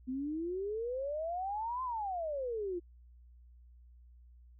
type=exponential two-way sweep; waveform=sine; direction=up then down; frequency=250.1 to 1046 to 337.4 Hz; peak=-34 dBFS; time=0.07-2.8 s; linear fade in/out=20 ms; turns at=1.83 s; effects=added 60 Hz sine -55 dBFS peak until 4.59 s